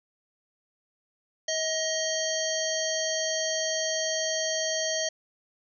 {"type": "harmonic tone with a mistuned harmonic", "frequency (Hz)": 637, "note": "D#5", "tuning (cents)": 41, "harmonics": [1, 3, 5, 7, 9, 10], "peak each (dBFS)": [-30, -35, -35, -34, -34, -34], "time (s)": [1.48, 5.09], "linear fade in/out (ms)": 5, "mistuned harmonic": 3, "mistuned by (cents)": -28, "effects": []}